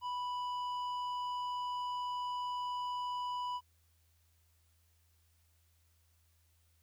sine tone with tanh clipping, 987.8 Hz, B5, in tune, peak -37 dBFS, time 0.01-3.61 s, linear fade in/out 50 ms, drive 9 dB, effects added 82 Hz sine -69 dBFS peak until 6.82 s + white hiss -75 dBFS RMS until 6.82 s

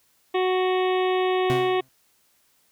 harmonic tone, 370 Hz, F#4, in tune, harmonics 1 / 2 / 3 / 5 / 6 / 7 / 8 / 9 / 10, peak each -21 / -27 / -31 / -35 / -37 / -38 / -39 / -40 / -41 dBFS, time 0.34-1.81 s, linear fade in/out 10 ms
30% pulse tone with exponential decay, 130.81 Hz, C3, in tune, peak -19 dBFS, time 1.5-1.89 s, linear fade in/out 0 ms, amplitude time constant 83 ms
effects white hiss -64 dBFS RMS until 2.71 s

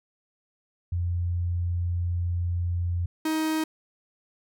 sine / 45% pulse tone pair in turn, 87.31 / 314.8 Hz, F2 / D#4, 0 / +20 cents, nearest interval octave + minor seventh, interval 2220 cents, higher second, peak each -24 dBFS, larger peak neither, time 0.92-3.06 / 3.25-3.64 s, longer first, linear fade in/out 5 ms, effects none

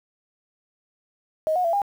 sine tone with pitch steps, 628 / 726 / 672 / 807 Hz, D#5 / F#5 / E5 / G#5, +16 / -33 / +33 / -50 cents, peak -19 dBFS, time 1.47-1.818 s, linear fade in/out 0 ms, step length 87 ms, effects 8-bit

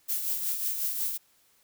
violet noise with tremolo, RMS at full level -28 dBFS, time 0.08-1.18 s, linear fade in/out 20 ms, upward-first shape triangle, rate 5.5 Hz, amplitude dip 55%, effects white hiss -65 dBFS RMS until 1.63 s

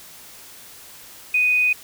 sine tone, 2489 Hz, D#7, in tune, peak -15 dBFS, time 1.34-1.73 s, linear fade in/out 5 ms, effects white hiss -43 dBFS RMS until 1.83 s

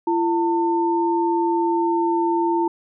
sine tone pair together, 339.6 / 899.8 Hz, F4 / A5, -48 / +39 cents, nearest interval octave + perfect fourth, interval 1687 cents, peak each -19 / -21 dBFS, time 0.07-2.68 s, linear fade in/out 5 ms, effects none

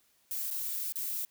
violet noise with dropouts, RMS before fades -35 dBFS, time 0.31-1.25 s, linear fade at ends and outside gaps 1 ms, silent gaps 0.504-0.51 / 0.923-0.957 s, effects white hiss -69 dBFS RMS until 1.3 s

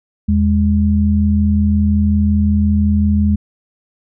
sine tone pair together, 81.1 / 206.6 Hz, E2 / G#3, -28 / -9 cents, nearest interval octave + major third, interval 1619 cents, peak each -13 dBFS, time 0.28-3.36 s, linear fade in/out 10 ms, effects none

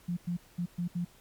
sine tone bursts at uneven times, 174.61 Hz, F3, in tune, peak -29 dBFS, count 5, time 0.08-0.17 / 0.27-0.37 / 0.58-0.66 / 0.78-0.88 / 0.95-1.05 s, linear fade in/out 10 ms, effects pink hiss -59 dBFS RMS until 1.2 s + MP3 96 kbps

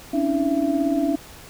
sine tone cluster, 269 / 286.6 / 323 / 671 Hz, C4 / D4 / E4 / E5, +48 / -42 / -35 / +31 cents, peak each -27 / -21 / -25 / -26 dBFS, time 0.13-1.16 s, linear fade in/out 10 ms, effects pink hiss -43 dBFS RMS until 1.49 s

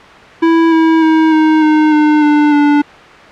square tone with pitch steps, 329.6 / 323.9 / 318.4 / 312.9 / 307.5 / 302.2 / 297.1 / 291.9 Hz, E4 / E4 / D#4 / D#4 / D#4 / D4 / D4 / D4, 0 / -30 / +40 / +10 / -20 / +50 / +20 / -10 cents, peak -7 dBFS, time 0.42-2.82 s, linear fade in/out 10 ms, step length 300 ms, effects white hiss -34 dBFS RMS until 3.31 s + low-pass 2000 Hz 12 dB/octave

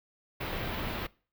pink band-stop noise, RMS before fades -35 dBFS, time 0.4-1.07 s, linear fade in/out 10 ms, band 3800 to 16000 Hz, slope 24 dB/octave, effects noise-tail reverb RT60 0.4 s tail -23 dB re dry

